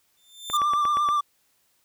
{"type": "tone with exponential growth", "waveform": "sawtooth", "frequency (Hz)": 3563, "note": "A7", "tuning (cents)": 21, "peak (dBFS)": -22, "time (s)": [0.17, 0.57], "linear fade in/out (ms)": 2, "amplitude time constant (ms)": 85}
{"type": "click train", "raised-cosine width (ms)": 0.5, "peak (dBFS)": -18, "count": 6, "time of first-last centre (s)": [0.5, 1.088], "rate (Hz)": 8.5}
{"type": "tone with vibrato", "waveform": "triangle", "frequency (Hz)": 1177, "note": "D6", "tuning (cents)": 3, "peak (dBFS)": -18, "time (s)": [0.53, 1.21], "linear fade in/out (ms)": 10, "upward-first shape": "sine", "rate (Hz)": 8.6, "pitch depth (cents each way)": 32}
{"effects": ["white hiss -67 dBFS RMS until 1.84 s"]}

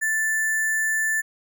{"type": "tone with sample-and-hold", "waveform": "sine", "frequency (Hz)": 1760, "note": "A6", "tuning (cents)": 0, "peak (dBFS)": -20, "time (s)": [0.01, 1.22], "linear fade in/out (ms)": 20, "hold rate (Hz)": 8820, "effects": []}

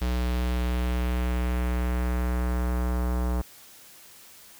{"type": "tone with low-pass filter sweep", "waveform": "square", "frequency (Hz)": 61.3, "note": "B1", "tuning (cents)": -12, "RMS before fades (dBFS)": -26, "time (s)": [0.01, 3.42], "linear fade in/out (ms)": 10, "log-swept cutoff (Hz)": [4700, 1100], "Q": 1.2, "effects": ["white hiss -50 dBFS RMS until 4.59 s"]}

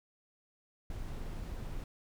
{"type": "noise", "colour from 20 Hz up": "brown", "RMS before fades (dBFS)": -40, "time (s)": [0.9, 1.84], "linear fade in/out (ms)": 2, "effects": []}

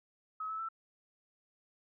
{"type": "tone with pitch steps", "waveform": "sine", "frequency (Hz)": [1279, 1304.4, 1330.2], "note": ["D#6", "E6", "E6"], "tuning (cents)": [47, -19, 15], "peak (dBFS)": -36, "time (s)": [0.4, 0.688], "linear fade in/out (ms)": 5, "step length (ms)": 96, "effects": []}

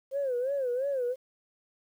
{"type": "tone with vibrato", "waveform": "sine", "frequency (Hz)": 523.3, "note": "C5", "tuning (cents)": 0, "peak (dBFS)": -26, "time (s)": [0.11, 1.16], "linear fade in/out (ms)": 50, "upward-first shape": "sine", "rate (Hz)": 2.9, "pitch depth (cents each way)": 140, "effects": ["tanh soft clip ceiling -23 dBFS", "10-bit"]}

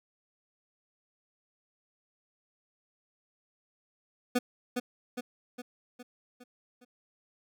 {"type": "tone with echo", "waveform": "25% pulse", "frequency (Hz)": 246.9, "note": "B3", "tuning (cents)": 0, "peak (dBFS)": -20, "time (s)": [4.35, 4.39], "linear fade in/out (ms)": 10, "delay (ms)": 410, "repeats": 6, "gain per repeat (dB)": -5, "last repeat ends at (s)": 6.85, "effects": []}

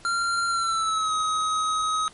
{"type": "tone with pitch glide", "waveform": "square", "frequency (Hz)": [1381, 1266.4], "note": ["F6", "D#6"], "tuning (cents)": [-20, 30], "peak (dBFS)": -23, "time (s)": [0.05, 2.08], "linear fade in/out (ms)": 0, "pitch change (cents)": -150, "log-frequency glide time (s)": [0.48, 1.13], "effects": ["pink hiss -50 dBFS RMS until 2.13 s", "MP3 48 kbps"]}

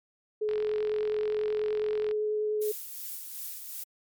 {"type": "tone with vibrato", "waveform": "sine", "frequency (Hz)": 425.5, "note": "G#4", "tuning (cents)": 42, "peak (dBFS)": -26, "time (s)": [0.41, 2.72], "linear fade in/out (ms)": 10, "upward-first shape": "sine", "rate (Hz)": 10, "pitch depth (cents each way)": 8}
{"type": "click train", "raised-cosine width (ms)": 0.3, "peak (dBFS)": -26, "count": 73, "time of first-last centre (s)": [0.49, 2.112], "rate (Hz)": 44.4}
{"type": "noise with tremolo", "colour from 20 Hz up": "violet", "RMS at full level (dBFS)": -37, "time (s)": [2.61, 3.84], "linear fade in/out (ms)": 10, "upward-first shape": "sine", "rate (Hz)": 2.7, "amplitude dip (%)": 40}
{"effects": ["MP3 96 kbps"]}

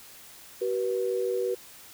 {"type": "tone pair together", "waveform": "sine", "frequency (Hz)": [379.7, 485.5], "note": ["F#4", "B4"], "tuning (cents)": [45, -30], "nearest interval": "major third", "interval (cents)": 425, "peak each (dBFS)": -28, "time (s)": [0.61, 1.55], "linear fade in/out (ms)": 10, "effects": ["white hiss -49 dBFS RMS until 1.93 s"]}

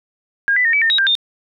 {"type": "tone with pitch steps", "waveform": "sine", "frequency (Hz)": [1620, 1991, 1837, 2293, 1815, 3809, 1585, 3632], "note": ["G#6", "B6", "A#6", "D7", "A#6", "A#7", "G6", "A#7"], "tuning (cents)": [-43, 14, -26, -42, -47, 37, 19, -46], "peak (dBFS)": -12, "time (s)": [0.48, 1.152], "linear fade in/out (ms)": 0, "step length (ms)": 84, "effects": []}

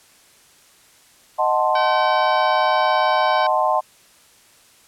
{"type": "chord", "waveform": "sine", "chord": "D# diminished seventh", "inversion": "none", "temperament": "equal", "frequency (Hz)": [622.3, 740, 880, 1046.5], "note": ["D#5", "F#5", "A5", "C6"], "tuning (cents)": [0, 0, 0, 0], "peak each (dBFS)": -21, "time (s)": [1.38, 3.81], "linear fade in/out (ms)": 20}
{"type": "harmonic tone", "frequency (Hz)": 766, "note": "G5", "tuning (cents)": -40, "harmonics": [2, 3, 4, 5, 6, 7], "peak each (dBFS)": [-26, -30, -32, -34, -36, -37], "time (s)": [1.75, 3.47], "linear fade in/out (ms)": 5}
{"effects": ["white hiss -52 dBFS RMS until 4.87 s", "low-pass 11000 Hz 12 dB/octave"]}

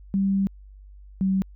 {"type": "tone pair in turn", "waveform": "sine", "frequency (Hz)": [195.3, 191.17], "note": ["G3", "G3"], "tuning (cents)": [-6, -43], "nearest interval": "unison", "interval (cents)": 37, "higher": "first", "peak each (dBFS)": -19, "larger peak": "neither", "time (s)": [[0.14, 0.47], [1.21, 1.42]], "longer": "first", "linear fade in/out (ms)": 0, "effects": ["added 49 Hz sine -43 dBFS peak until 1.55 s"]}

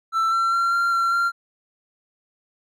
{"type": "tone with pitch steps", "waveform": "triangle", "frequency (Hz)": [1332, 1350, 1370, 1382, 1364, 1382], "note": ["E6", "E6", "F6", "F6", "F6", "F6"], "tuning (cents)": [18, 41, -34, -19, -41, -19], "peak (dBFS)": -16, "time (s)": [0.12, 1.32], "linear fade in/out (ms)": 50, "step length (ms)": 200, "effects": []}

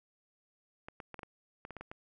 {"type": "clicks", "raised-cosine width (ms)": 0.5, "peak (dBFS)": -29, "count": 10, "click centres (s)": [0.885, 1.002, 1.143, 1.192, 1.232, 1.651, 1.707, 1.767, 1.81, 1.915], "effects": []}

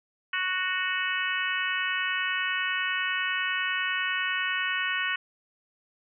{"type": "harmonic tone", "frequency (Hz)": 370, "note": "F#4", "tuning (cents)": 0, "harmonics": [3, 4, 5, 6, 7, 8], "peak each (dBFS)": [-35, -31, -31, -36, -34, -34], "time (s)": [0.33, 5.16], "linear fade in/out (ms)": 5, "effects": []}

